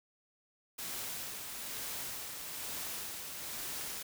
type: noise with tremolo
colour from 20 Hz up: white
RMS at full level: -40 dBFS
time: 0.78-4.03 s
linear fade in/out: 10 ms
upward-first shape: sine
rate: 1.1 Hz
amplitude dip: 35%
effects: none